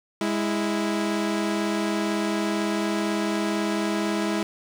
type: tone pair together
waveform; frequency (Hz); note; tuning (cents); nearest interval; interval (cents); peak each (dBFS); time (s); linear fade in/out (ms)
sawtooth; 206.2 / 328.3; G#3 / E4; -12 / -7; minor sixth; 805; -22; 0.21-4.43; 2
effects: low-pass 8000 Hz 12 dB/octave + 8-bit